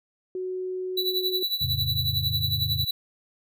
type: tone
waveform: sine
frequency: 370 Hz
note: F#4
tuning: in tune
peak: -28 dBFS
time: 0.35-1.43 s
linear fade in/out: 2 ms
type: tone with tremolo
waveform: square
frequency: 3951 Hz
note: B7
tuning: in tune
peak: -22 dBFS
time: 0.97-2.91 s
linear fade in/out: 5 ms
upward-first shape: triangle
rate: 11 Hz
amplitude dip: 85%
type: chord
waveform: sine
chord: F augmented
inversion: none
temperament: equal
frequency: 87.31 / 110 / 138.59 Hz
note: F2 / A2 / C#3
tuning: 0 / 0 / 0 cents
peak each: -31 dBFS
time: 1.61-2.85 s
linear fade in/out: 10 ms
effects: none